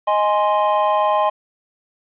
triangle chord, Ab major, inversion second, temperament equal, 622.3 / 830.6 / 1046.5 Hz, Eb5 / Ab5 / C6, 0 / 0 / 0 cents, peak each -17 dBFS, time 0.07-1.3 s, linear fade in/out 10 ms, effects resampled to 8000 Hz + 8-bit

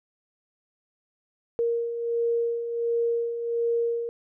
sine beating tone pair, 466.2 / 467.6 Hz, A#4 / A#4, 0 / +5 cents, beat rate 1.4 Hz, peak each -32 / -24 dBFS, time 1.59-4.09 s, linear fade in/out 0 ms, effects none

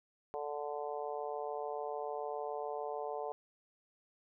harmonic tone, 146.83 Hz, D3, in tune, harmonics 3 / 4 / 5 / 6 / 7, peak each -41 / -43 / -42 / -46 / -49 dBFS, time 0.34-3.32 s, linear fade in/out 0 ms, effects none

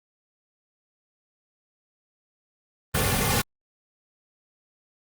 pink noise with comb filter, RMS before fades -23 dBFS, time 2.94-3.42 s, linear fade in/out 10 ms, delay 3.1 ms, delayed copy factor -0.85, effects Opus 32 kbps

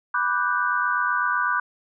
sine chord, G major seventh, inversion first, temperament equal, 987.8 / 1174.7 / 1480 / 1568 Hz, B5 / D6 / F#6 / G6, 0 / 0 / 0 / 0 cents, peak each -27 / -25 / -24 / -28 dBFS, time 0.14-1.6 s, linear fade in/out 5 ms, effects none

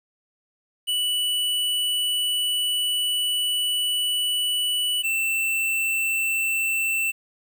square tone pair in turn, 2960 / 2676 Hz, F#7 / E7, 0 / +25 cents, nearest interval major second, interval 175 cents, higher first, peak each -22 dBFS, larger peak neither, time 0.87-5.03 / 5.03-7.12 s, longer first, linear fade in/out 20 ms, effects 9-bit

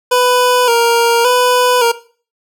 25% pulse tone with vibrato, 482 Hz, B4, 42 cents flat, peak -5 dBFS, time 0.11-1.92 s, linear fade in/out 10 ms, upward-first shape square, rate 0.88 Hz, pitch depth 53 cents each way, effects noise-tail reverb RT60 0.4 s tail -17 dB re dry

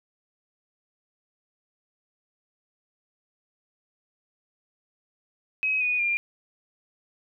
sine tone with pitch steps, 2544 / 2473 / 2398 Hz, D#7 / D#7 / D7, +38 / -11 / +36 cents, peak -22 dBFS, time 5.63-6.17 s, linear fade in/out 0 ms, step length 180 ms, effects none

